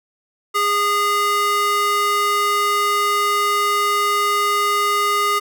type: tone with high-pass filter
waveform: square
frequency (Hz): 410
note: G#4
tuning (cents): -22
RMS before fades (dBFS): -18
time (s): 0.54-5.4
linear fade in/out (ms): 20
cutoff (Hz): 900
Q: 4.5
effects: none